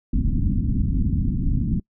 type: low-pass noise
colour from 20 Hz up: pink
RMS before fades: -21 dBFS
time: 0.13-1.8 s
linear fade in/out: 5 ms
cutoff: 270 Hz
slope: 48 dB/octave
effects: noise-tail reverb RT60 0.1 s tail -24 dB re dry